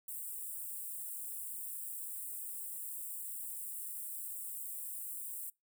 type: high-pass noise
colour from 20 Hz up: white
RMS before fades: -43 dBFS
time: 0.08-5.5 s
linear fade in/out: 5 ms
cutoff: 7800 Hz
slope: 96 dB/octave
effects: noise-tail reverb RT60 0.2 s tail -24 dB re dry